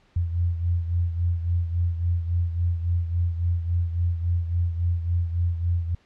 sine beating tone pair, 85.7 / 89.3 Hz, F2 / F2, -32 / +39 cents, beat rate 3.6 Hz, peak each -22 / -29 dBFS, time 0.16-5.95 s, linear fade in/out 5 ms, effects pink hiss -61 dBFS RMS until 6.05 s + low-pass 4000 Hz 12 dB/octave

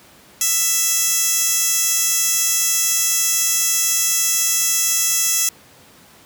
15% pulse tone with high-pass filter, 662 Hz, E5, 7 cents sharp, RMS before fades -18 dBFS, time 0.41-5.49 s, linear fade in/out 2 ms, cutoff 6300 Hz, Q 1.1, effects pink hiss -47 dBFS RMS until 6.25 s + high-pass 100 Hz 12 dB/octave

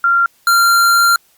sine / square tone pair in turn, 1383 / 1383 Hz, F6 / F6, -17 / -17 cents, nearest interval unison, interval 0 cents, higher neither, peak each -9 dBFS, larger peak neither, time 0.04-0.26 / 0.47-1.16 s, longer second, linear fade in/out 2 ms, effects white hiss -54 dBFS RMS until 1.37 s + Opus 48 kbps

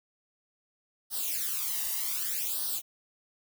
blue noise with flanger, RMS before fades -32 dBFS, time 1.1-2.82 s, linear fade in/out 50 ms, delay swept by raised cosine 0.21 to 1.06 ms, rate 0.65 Hz, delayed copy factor +0.95, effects none

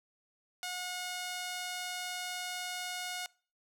sawtooth tone with band-pass filter, 724 Hz, F#5, 38 cents flat, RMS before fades -39 dBFS, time 0.63-3.26 s, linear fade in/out 0 ms, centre 5100 Hz, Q 0.51, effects noise-tail reverb RT60 0.4 s tail -23 dB re dry

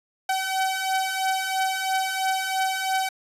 sawtooth beating tone pair, 760 / 763 Hz, F#5 / G5, +46 / -47 cents, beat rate 3 Hz, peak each -24 / -21 dBFS, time 0.29-3.09 s, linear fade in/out 5 ms, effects resampled to 32000 Hz

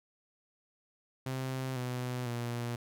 sawtooth tone with pitch steps, 130.81 / 125.05 / 119.54 Hz, C3 / B2 / A#2, 0 / +22 / +44 cents, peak -30 dBFS, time 1.26-2.76 s, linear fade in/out 5 ms, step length 500 ms, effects none

